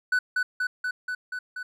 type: tone with echo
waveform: triangle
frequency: 1493 Hz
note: F#6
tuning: 15 cents sharp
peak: -18 dBFS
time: 0.12-0.19 s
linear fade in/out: 5 ms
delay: 240 ms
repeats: 6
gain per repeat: -2 dB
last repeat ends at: 1.63 s
effects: none